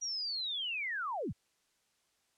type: linear sweep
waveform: sine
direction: down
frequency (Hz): 5820 to 43.78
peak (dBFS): -34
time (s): 0.01-1.33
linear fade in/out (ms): 20
effects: white hiss -75 dBFS RMS until 2.37 s + low-pass 9000 Hz 12 dB/octave